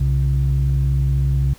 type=tone pair together; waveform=sine; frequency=63.81 / 135.8 Hz; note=C2 / C#3; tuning=-43 / -35 cents; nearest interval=octave + minor second; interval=1308 cents; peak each=-16 dBFS; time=0-1.54 s; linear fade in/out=10 ms; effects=tanh soft clip ceiling -10 dBFS + pink hiss -47 dBFS RMS until 1.58 s